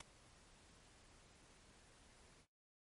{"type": "noise with ADSR envelope", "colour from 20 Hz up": "pink", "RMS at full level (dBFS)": -45, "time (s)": [0, 2.47], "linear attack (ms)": 7, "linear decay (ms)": 7, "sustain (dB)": -21, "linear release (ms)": 70, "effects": ["noise-tail reverb RT60 0.3 s tail -23 dB re dry", "MP3 48 kbps"]}